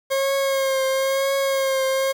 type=tone with vibrato; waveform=40% pulse; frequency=539 Hz; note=C#5; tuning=49 cents flat; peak=-18 dBFS; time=0.1-2.13 s; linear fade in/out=20 ms; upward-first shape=triangle; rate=1 Hz; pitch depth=34 cents each way; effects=8-bit